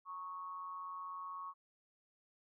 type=tone with amplitude modulation; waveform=sine; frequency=1104 Hz; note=C#6; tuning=7 cents flat; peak=-40 dBFS; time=0.05-1.54 s; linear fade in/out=50 ms; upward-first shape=sine; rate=176 Hz; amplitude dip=60%; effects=none